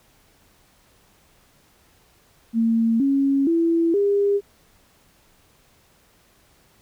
sine tone with pitch steps, 227.6 / 275.4 / 333.2 / 403.2 Hz, A#3 / C#4 / E4 / G4, -41 / -11 / +19 / +49 cents, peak -16 dBFS, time 2.53-4.41 s, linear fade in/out 50 ms, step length 470 ms, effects pink hiss -58 dBFS RMS until 6.81 s

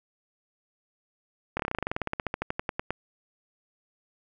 slowing click train, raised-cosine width 0.5 ms, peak -13 dBFS, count 24, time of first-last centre 1.57-2.906 s, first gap 25 ms, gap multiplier 1.07, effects none

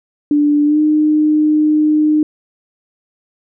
sine tone with pitch glide, 293.7 to 304.8 Hz, D4 to D#4, 0 to -36 cents, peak -9 dBFS, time 0.31-2.23 s, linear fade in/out 2 ms, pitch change +64 cents, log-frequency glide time 0.65-0.79 s, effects none

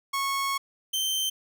sawtooth tone pair in turn, 1100 / 3111 Hz, C#6 / G7, -14 / -14 cents, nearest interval octave + tritone, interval 1800 cents, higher second, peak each -22 dBFS, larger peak neither, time 0.13-0.58 / 0.93-1.3 s, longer first, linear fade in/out 10 ms, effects none

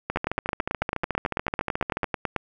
two click trains, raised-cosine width 0.5 ms, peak -11 / -9 dBFS, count 28 / 21, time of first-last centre 0.1-2.042 / 0.16-2.363 s, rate 13.9 / 9.08 Hz, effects none

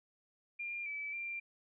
sine tone with pitch steps, 2398 / 2304 / 2373 Hz, D7 / D7 / D7, +36 / -34 / +17 cents, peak -38 dBFS, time 0.59-1.4 s, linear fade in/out 10 ms, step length 270 ms, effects none

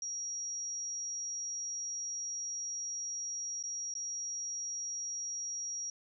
sine tone with dropouts, 5680 Hz, F8, 28 cents sharp, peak -36 dBFS, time 0.02-5.9 s, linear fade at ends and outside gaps 2 ms, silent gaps 3.628-3.637 / 3.94-3.951 s, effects none

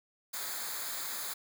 white noise with comb filter, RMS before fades -38 dBFS, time 0.33-1.34 s, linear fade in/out 10 ms, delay 0.35 ms, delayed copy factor -0.75, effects none

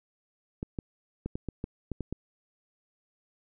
clicks, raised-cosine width 3 ms, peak -20 dBFS, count 9, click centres 0.629 / 0.788 / 1.26 / 1.355 / 1.487 / 1.641 / 1.917 / 2.007 / 2.126 s, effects none

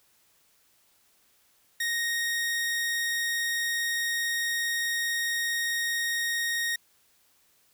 sawtooth tone, 1864.7 Hz, A#6, in tune, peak -23 dBFS, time 1.8-6.76 s, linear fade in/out 5 ms, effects white hiss -65 dBFS RMS until 7.73 s

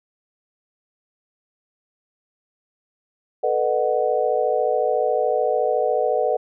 sine chord, B dominant seventh, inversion third, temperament equal with one note detuned, 440 / 493.9 / 608.4 / 740 Hz, A4 / B4 / D#5 / F#5, 0 / 0 / -39 / 0 cents, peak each -24 / -22 / -23 / -24 dBFS, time 3.43-6.37 s, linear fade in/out 10 ms, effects none

